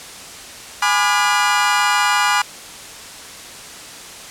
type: chord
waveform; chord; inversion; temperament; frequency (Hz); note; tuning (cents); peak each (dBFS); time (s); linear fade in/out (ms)
30% pulse; G# diminished seventh; none; just; 830.6 / 996.7 / 1196.1 / 1435.3; G#5 / B5 / D6 / F6; 0 / +16 / +31 / +47; -17; 0.82-2.42; 5
effects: white hiss -35 dBFS RMS until 4.3 s + low-pass 9000 Hz 12 dB/octave